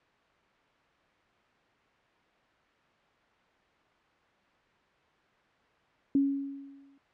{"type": "tone with exponential decay", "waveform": "sine", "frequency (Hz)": 277.2, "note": "C#4", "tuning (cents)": 0, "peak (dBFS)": -20, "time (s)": [6.15, 6.98], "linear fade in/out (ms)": 2, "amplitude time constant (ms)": 180, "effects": ["white hiss -65 dBFS RMS until 7.13 s", "low-pass 2000 Hz 12 dB/octave"]}